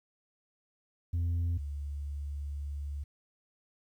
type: tone pair in turn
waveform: sine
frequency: 85.4 / 71.81 Hz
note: F2 / D2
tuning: -38 / -38 cents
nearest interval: minor third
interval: 300 cents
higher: first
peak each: -25 / -34 dBFS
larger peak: first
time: 1.13-1.58 / 1.58-3.04 s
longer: second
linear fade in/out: 10 ms
effects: tanh soft clip ceiling -27 dBFS + 11-bit